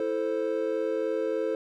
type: chord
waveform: triangle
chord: A minor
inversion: second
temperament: equal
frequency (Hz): 329.6 / 440 / 523.3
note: E4 / A4 / C5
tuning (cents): 0 / 0 / 0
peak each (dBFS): -31 / -27 / -28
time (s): 0-1.55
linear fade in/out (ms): 2
effects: none